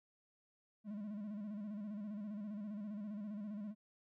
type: tone with vibrato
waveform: triangle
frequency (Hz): 207.9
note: G#3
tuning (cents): +2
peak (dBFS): -40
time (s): 0.84-3.75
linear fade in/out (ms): 50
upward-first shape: square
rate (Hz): 15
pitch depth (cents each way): 63
effects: none